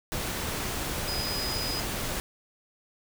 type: tone in noise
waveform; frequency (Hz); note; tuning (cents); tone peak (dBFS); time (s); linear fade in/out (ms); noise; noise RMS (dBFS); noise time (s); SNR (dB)
sine; 4978; D#8; 0; -32; 1.08-1.8; 0; pink; -32; 0.12-2.2; -3
effects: none